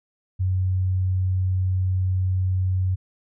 sine tone, 93 Hz, F#2, 9 cents sharp, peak -19 dBFS, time 0.39-2.96 s, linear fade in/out 20 ms, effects none

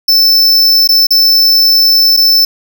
square tone with dropouts, 5290 Hz, E8, 5 cents sharp, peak -5 dBFS, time 0.08-2.45 s, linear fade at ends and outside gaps 5 ms, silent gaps 0.875-0.889 / 1.069-1.106 / 2.167-2.172 s, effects 7-bit

